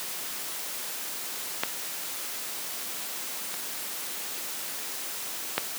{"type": "clicks", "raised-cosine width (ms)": 0.3, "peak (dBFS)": [-8, -20, -6], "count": 3, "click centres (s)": [1.635, 3.541, 5.58], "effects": ["white hiss -35 dBFS RMS until 5.78 s", "high-pass 200 Hz 12 dB/octave"]}